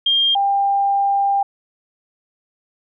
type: tone pair in turn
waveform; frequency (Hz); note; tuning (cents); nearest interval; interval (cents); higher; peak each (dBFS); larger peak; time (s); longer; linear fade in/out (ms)
sine; 3208 / 796.2; G7 / G5; +39 / +27; 2 octaves; 2412; first; -13 / -14; first; 0.06-0.35 / 0.35-1.43; second; 5
effects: none